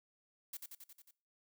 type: noise with echo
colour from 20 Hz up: blue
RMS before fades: -44 dBFS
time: 0.53-0.57 s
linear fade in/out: 5 ms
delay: 90 ms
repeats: 6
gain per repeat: -3 dB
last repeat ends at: 1.11 s
effects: noise-tail reverb RT60 0.4 s tail -21 dB re dry